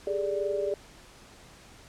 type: tone cluster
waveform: sine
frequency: 403.7 / 426.6 / 585 Hz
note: G#4 / G#4 / D5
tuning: -49 / +46 / -7 cents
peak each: -30 / -34 / -30 dBFS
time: 0.07-0.74 s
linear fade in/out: 2 ms
effects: pink hiss -52 dBFS RMS until 1.88 s + low-pass 9000 Hz 12 dB/octave